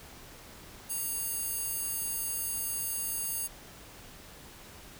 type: tone with high-pass filter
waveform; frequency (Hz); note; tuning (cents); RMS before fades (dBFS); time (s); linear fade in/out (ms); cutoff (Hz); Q
square; 932.3; A#5; 0; -34; 0.89-3.48; 20; 10000; 1.6
effects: pink hiss -50 dBFS RMS until 4.99 s